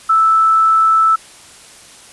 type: tone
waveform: sine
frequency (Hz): 1316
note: E6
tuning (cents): -3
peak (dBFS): -8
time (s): 0.09-1.16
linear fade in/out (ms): 10
effects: white hiss -40 dBFS RMS until 2.12 s + resampled to 24000 Hz